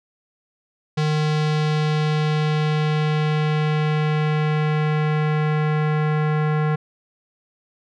square tone with low-pass filter sweep, 152.8 Hz, D#3, 31 cents flat, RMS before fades -20 dBFS, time 0.97-6.76 s, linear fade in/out 10 ms, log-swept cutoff 4700 to 1700 Hz, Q 1.3, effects none

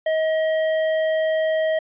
sine tone with tanh clipping, 634 Hz, D#5, 32 cents sharp, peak -20 dBFS, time 0.06-1.79 s, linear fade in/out 5 ms, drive 12 dB, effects resampled to 8000 Hz

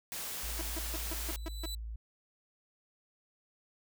white noise, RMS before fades -40 dBFS, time 0.12-1.36 s, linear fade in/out 0 ms
sine tone, 55.6 Hz, A1, 19 cents sharp, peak -38 dBFS, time 0.43-1.96 s, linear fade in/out 5 ms
sawtooth tone bursts, 326 Hz, E4, 19 cents flat, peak -34 dBFS, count 7, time 0.59-1.658 s, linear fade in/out 2 ms, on 24 ms, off 150 ms
sawtooth tone with exponential growth, 3971 Hz, B7, 9 cents sharp, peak -35 dBFS, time 0.96-1.75 s, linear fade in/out 5 ms, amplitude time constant 170 ms
effects none

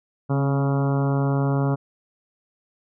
harmonic tone with a mistuned harmonic, 139.2 Hz, C#3, 8 cents sharp, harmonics 1 / 2 / 3 / 4 / 5 / 6 / 7 / 8 / 9 / 10, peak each -20 / -26 / -30 / -32 / -34 / -36 / -37 / -38 / -39 / -40 dBFS, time 0.29-1.76 s, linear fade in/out 20 ms, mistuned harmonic 2, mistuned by -29 cents, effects none

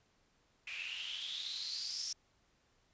white noise with band-pass filter sweep, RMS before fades -42 dBFS, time 0.67-2.13 s, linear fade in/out 5 ms, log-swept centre 2400 to 5600 Hz, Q 9.2, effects pink hiss -73 dBFS RMS until 2.93 s + resampled to 16000 Hz

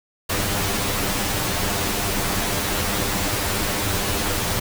pink noise with comb filter, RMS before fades -23 dBFS, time 0.29-4.6 s, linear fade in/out 10 ms, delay 10 ms, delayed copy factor +0.65, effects none

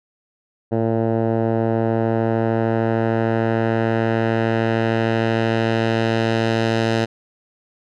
10% pulse tone with low-pass filter sweep, 113.3 Hz, A#2, 49 cents flat, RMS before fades -19 dBFS, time 0.71-7.06 s, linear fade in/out 20 ms, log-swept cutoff 660 to 4700 Hz, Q 0.89, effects none

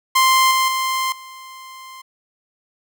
sawtooth tone with level steps, 1046.5 Hz, C6, in tune, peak -8 / -11 / -15 / -32 dBFS, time 0.15-2.02 s, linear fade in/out 10 ms, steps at 0.51 / 0.68 / 1.12 s, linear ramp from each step 2 ms, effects none

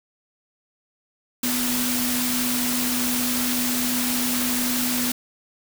sine tone in noise, 246.9 Hz, B3, in tune, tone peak -25 dBFS, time 1.43-5.12 s, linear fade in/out 5 ms, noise white, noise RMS -25 dBFS, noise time 1.43-5.12 s, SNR -3 dB, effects none

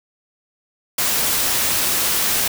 white noise, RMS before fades -19 dBFS, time 0.98-2.48 s, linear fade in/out 5 ms, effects none

